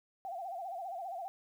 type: tone with vibrato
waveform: sine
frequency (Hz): 728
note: F#5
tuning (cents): -28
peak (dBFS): -38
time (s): 0.25-1.28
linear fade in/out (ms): 0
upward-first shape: sine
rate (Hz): 15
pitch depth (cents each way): 140
effects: 11-bit

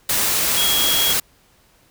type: tone in noise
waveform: sine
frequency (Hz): 3300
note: G#7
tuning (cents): -12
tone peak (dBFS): -19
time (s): 0.57-1.13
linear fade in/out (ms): 5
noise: white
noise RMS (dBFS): -19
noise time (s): 0.09-1.2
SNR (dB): -3
effects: pink hiss -56 dBFS RMS until 1.9 s

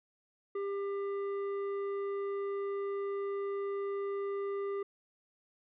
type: tone with hard clipping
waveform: sine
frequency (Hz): 398.4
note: G4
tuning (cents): +28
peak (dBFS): -35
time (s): 0.55-4.83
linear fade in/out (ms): 5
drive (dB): 8
effects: resampled to 8000 Hz

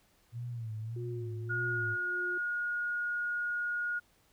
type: tone with vibrato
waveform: sine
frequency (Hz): 114.8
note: A#2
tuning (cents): -26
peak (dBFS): -36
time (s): 0.32-1.97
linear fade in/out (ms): 50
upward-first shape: sine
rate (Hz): 1.7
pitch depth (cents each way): 100
type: tone with tremolo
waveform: sine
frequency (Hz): 358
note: F4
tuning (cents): +43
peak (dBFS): -39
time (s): 0.96-2.38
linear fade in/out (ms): 5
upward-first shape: sine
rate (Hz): 1.7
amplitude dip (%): 55
type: tone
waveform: sine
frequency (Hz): 1438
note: F#6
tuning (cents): -50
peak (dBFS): -31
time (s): 1.49-4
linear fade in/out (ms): 20
effects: pink hiss -68 dBFS RMS until 4.32 s

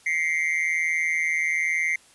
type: tone with amplitude modulation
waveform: triangle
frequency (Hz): 2093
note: C7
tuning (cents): 0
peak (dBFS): -16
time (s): 0.06-1.96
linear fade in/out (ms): 5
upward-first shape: sine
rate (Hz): 161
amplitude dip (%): 90
effects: white hiss -55 dBFS RMS until 2.14 s + resampled to 24000 Hz

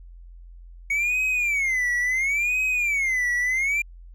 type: tone with vibrato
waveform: triangle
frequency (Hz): 2217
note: C#7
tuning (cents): 0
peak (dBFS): -19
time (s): 0.9-3.82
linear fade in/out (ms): 5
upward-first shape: sine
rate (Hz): 0.72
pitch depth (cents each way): 230
effects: added 43 Hz sine -41 dBFS peak until 4.14 s

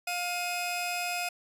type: tone pair together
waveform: sawtooth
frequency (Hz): 707 / 2519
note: F5 / D#7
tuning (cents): +21 / +21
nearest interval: octave + minor seventh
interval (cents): 2200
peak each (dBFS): -29 / -30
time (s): 0.07-1.29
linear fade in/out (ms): 5
effects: resampled to 32000 Hz

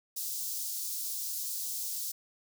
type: high-pass noise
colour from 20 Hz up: white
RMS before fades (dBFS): -36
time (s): 0.16-2.12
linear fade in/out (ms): 10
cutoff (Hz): 4600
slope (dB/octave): 24
effects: none

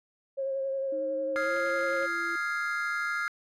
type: tone with vibrato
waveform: sine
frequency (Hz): 540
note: C#5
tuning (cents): -45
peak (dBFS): -28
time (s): 0.37-2.07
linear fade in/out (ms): 20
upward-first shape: sine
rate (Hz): 11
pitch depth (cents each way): 23
type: tone with pitch glide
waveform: sine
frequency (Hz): 312.3 to 338.6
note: D#4 to E4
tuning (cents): +7 to +46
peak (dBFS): -38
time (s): 0.92-2.36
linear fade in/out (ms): 5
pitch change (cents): +139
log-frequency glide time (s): 1.4-1.53
type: chord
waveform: triangle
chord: F minor seventh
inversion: third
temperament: equal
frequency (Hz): 1244.5 / 1396.9 / 1661.2 / 2093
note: Eb6 / F6 / Ab6 / C7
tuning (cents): 0 / 0 / 0 / 0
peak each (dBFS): -35 / -29 / -33 / -34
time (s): 1.36-3.28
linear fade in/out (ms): 0
effects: tanh soft clip ceiling -17 dBFS

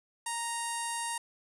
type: tone with low-pass filter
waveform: sawtooth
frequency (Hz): 932.3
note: A#5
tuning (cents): 0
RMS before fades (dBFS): -35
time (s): 0.26-1.18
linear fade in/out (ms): 5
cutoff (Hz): 9300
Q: 6.3
effects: none

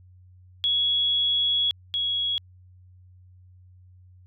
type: tone pair in turn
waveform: sine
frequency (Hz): 3350 / 3332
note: G#7 / G#7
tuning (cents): +14 / +5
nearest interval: unison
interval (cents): 9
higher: first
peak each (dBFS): -20 / -23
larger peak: first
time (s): 0.64-1.71 / 1.94-2.38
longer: first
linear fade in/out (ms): 0
effects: added 91 Hz sine -49 dBFS peak until 4.26 s

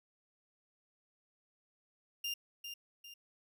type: tone with echo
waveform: 30% pulse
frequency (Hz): 2800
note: F7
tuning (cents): +4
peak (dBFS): -33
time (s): 2.24-2.34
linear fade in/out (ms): 5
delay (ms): 400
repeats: 2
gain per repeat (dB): -7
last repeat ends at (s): 3.14
effects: none

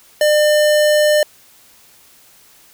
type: tone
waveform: square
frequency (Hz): 600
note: D5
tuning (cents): +37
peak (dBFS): -11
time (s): 0.21-1.23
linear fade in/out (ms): 2
effects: white hiss -48 dBFS RMS until 2.73 s

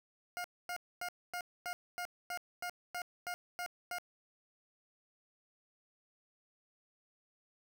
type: tone bursts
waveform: 20% pulse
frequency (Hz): 711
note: F5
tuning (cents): +31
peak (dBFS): -33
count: 12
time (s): 0.37-3.984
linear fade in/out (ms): 0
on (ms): 72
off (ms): 250
effects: none

